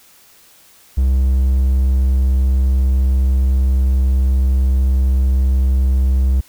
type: tone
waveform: triangle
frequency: 65.41 Hz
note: C2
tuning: in tune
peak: -9 dBFS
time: 0.97-6.41 s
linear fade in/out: 10 ms
effects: white hiss -48 dBFS RMS until 6.48 s